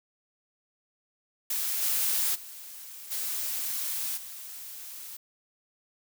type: noise with level steps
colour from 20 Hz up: blue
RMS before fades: -30 / -27 / -44 / -32 / -42 dBFS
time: 1.5-5.17 s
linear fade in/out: 5 ms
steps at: 1.81 / 2.34 / 3.1 / 4.16 s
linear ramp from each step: 20 ms
effects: none